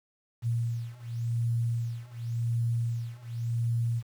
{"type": "beating tone pair", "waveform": "sine", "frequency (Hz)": [116.54, 117.44], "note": ["A#2", "A#2"], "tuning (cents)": [0, 13], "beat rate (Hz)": 0.9, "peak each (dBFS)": [-31, -30], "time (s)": [0.42, 4.03], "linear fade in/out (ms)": 50, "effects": ["9-bit"]}